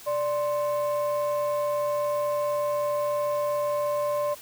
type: tone pair together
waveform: sine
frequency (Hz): 587 / 1046.5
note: D5 / C6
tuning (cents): -1 / 0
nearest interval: minor seventh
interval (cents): 1001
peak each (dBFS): -23 / -29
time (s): 0.06-4.35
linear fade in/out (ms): 20
effects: tanh soft clip ceiling -20 dBFS + white hiss -46 dBFS RMS until 4.41 s